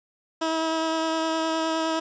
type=tone with vibrato; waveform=15% pulse; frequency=322.2 Hz; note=E4; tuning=39 cents flat; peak=-17 dBFS; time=0.41-2 s; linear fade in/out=10 ms; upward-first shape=sine; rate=9.7 Hz; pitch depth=12 cents each way; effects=resampled to 16000 Hz + 9-bit